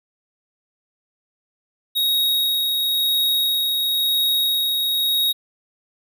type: tone with tremolo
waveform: square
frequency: 3773 Hz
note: A#7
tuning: 20 cents sharp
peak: -17 dBFS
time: 1.95-5.33 s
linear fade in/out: 20 ms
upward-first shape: sine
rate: 0.97 Hz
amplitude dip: 25%
effects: none